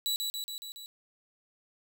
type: tone with echo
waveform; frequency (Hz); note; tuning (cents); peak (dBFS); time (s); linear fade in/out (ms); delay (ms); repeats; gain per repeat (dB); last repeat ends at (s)
sawtooth; 3932; B7; -8; -25; 0.06-0.16; 0; 140; 5; -3; 0.86
effects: none